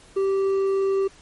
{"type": "tone with hard clipping", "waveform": "triangle", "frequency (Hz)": 389.2, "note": "G4", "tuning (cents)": -12, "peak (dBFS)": -20, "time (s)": [0.16, 1.08], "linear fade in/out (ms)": 10, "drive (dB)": 7, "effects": ["pink hiss -51 dBFS RMS until 1.21 s", "MP3 48 kbps"]}